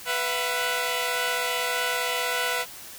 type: chord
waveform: 10% pulse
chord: B suspended fourth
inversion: none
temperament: equal with one note detuned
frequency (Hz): 493.9 / 670.4 / 740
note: B4 / E5 / F#5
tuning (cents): 0 / +29 / 0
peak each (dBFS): -19 / -21 / -24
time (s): 0.05-2.66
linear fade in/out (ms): 50
effects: white hiss -42 dBFS RMS until 2.98 s